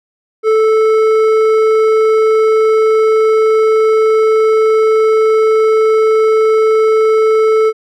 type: tone with hard clipping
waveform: sine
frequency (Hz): 438.3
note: A4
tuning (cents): -7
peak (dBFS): -9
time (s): 0.43-7.73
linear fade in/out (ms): 50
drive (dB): 8
effects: none